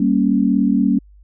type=chord; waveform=sine; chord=G diminished; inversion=none; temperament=equal; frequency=196 / 233.1 / 277.2 Hz; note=G3 / Bb3 / Db4; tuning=0 / 0 / 0 cents; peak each=-17 dBFS; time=0-0.99 s; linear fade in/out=5 ms; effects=added 50 Hz sine -43 dBFS peak until 1.23 s